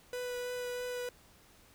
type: tone with vibrato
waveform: 45% pulse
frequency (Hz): 493.9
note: B4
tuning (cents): 0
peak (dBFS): -36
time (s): 0.13-1.09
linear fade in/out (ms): 2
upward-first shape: triangle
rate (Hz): 3.1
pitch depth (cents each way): 11
effects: pink hiss -61 dBFS RMS until 1.74 s